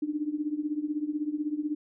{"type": "tone with tremolo", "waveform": "sine", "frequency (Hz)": 300, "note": "D4", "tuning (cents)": 37, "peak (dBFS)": -24, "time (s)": [0.02, 1.75], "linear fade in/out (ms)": 5, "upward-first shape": "triangle", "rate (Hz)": 16, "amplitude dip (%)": 90, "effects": []}